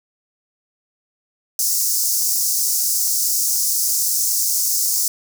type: high-pass noise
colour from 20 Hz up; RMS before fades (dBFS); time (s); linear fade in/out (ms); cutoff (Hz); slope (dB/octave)
pink; -19; 1.59-5.08; 2; 5200; 48
effects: none